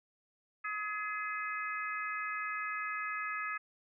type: harmonic tone with a mistuned harmonic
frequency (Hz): 422.5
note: G#4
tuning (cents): +30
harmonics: 3 / 4 / 5 / 6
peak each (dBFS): -38 / -40 / -42 / -44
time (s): 0.64-3.58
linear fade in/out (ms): 10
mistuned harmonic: 5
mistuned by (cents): -44
effects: none